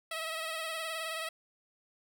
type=tone with vibrato; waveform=10% pulse; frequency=645 Hz; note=E5; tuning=38 cents flat; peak=-27 dBFS; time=0.11-1.29 s; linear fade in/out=5 ms; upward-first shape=triangle; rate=19 Hz; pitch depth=48 cents each way; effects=none